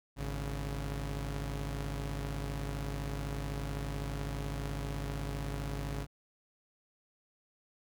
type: tone pair together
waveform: sawtooth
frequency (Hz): 51.93 / 140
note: G#1 / C#3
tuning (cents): +1 / +18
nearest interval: octave + perfect fourth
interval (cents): 1717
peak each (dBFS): -33 / -35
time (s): 0.16-6.07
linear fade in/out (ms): 50
effects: none